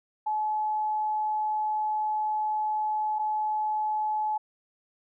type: tone pair in turn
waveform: sine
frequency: 856 / 856 Hz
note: A5 / A5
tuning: -48 / -48 cents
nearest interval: unison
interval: 0 cents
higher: neither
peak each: -25 dBFS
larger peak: neither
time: 0.26-3.19 / 3.19-4.38 s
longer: first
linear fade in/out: 10 ms
effects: none